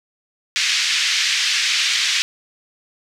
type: band-pass noise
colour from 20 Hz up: pink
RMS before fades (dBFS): -19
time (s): 0.56-2.22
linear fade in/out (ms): 0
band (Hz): 2000 to 6100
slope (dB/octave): 24
effects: none